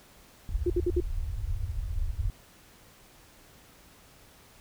pink low-pass noise, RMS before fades -31 dBFS, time 0.49-2.3 s, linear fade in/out 2 ms, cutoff 100 Hz, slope 48 dB/octave
sine tone bursts, 353.4 Hz, F4, 21 cents sharp, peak -23 dBFS, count 4, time 0.66-1.004 s, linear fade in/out 5 ms, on 41 ms, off 60 ms
effects pink hiss -56 dBFS RMS until 4.6 s

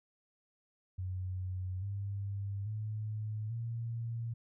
sine tone with pitch steps, 92.5 / 99.71 / 107.49 / 115.87 Hz, F#2 / G2 / A2 / A#2, 0 / +30 / -40 / -10 cents, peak -35 dBFS, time 0.98-4.34 s, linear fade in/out 10 ms, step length 840 ms, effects none

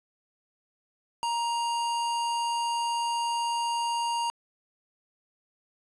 square tone, 938 Hz, A#5, 11 cents sharp, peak -27 dBFS, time 1.23-4.3 s, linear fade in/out 0 ms, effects resampled to 24000 Hz + 9-bit

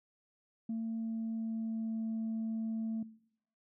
sine tone with pitch glide, 225.8 to 223.2 Hz, A3 to A3, +45 to +25 cents, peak -32 dBFS, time 0.69-3.03 s, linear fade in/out 5 ms, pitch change -20 cents, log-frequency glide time 0.79-2.01 s, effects noise-tail reverb RT60 0.7 s tail -20 dB re dry + tanh soft clip ceiling -31 dBFS

